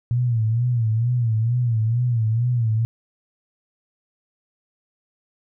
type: tone with vibrato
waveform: sine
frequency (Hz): 116.6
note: A#2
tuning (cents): +1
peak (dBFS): -17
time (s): 0.11-2.85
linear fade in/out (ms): 0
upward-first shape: sine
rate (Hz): 2.2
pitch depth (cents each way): 110
effects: none